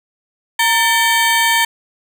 25% pulse ring-modulated tone, 1355 Hz, E6, 47 cents sharp, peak -5 dBFS, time 0.59-1.65 s, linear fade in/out 5 ms, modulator 426 Hz, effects 7-bit

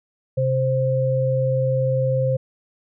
sine tone pair together, 131 / 524 Hz, C3 / C5, +2 / +2 cents, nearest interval 2 octaves, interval 2400 cents, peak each -20 dBFS, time 0.37-2.37 s, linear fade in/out 10 ms, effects none

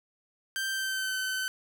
sawtooth tone with pitch glide, 1568 to 1526 Hz, G6 to G6, 0 to -47 cents, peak -26 dBFS, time 0.56-1.48 s, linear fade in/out 0 ms, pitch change -47 cents, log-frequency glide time 0.69-1.15 s, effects none

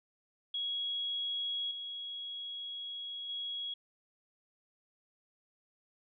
sine tone with level steps, 3322 Hz, G#7, in tune, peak -33 / -39 / -36 dBFS, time 0.54-3.74 s, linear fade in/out 5 ms, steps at 1.71 / 3.29 s, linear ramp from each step 2 ms, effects none

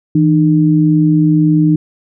sine tone pair together, 161.9 / 303.7 Hz, E3 / D#4, -31 / -42 cents, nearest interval major seventh, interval 1089 cents, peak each -10 dBFS, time 0.15-1.76 s, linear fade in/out 5 ms, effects none

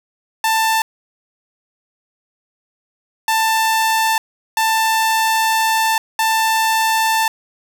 sawtooth tone bursts at uneven times, 888 Hz, A5, 16 cents sharp, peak -10 dBFS, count 4, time 0.44-0.82 / 3.28-4.18 / 4.57-5.98 / 6.19-7.28 s, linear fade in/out 2 ms, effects none

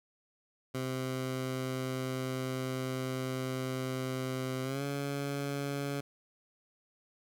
15% pulse tone with pitch glide, 130 to 140.95 Hz, C3 to C#3, -11 to +29 cents, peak -27 dBFS, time 0.74-6.01 s, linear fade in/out 10 ms, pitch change +140 cents, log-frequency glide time 4.63-4.83 s, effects none

